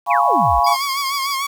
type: chord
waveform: sine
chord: C# dominant seventh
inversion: first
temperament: equal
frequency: 698.5 / 830.6 / 987.8 / 1108.7 Hz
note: E#5 / G#5 / B5 / C#6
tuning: 0 / 0 / 0 / 0 cents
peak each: -18 dBFS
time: 0.06-0.77 s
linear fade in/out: 50 ms
type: exponential sweep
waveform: sine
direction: down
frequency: 2670 to 43.65 Hz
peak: -21 dBFS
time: 0.1-0.6 s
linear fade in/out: 10 ms
type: tone with tremolo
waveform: square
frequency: 4861 Hz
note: D#8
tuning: 41 cents flat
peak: -25 dBFS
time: 0.64-1.37 s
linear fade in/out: 5 ms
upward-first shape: square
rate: 12 Hz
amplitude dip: 70%
type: tone with vibrato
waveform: sawtooth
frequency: 1100 Hz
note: C#6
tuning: 14 cents flat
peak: -16 dBFS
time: 0.66-1.47 s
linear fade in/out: 10 ms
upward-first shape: sine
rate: 6.7 Hz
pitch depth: 59 cents each way
effects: 7-bit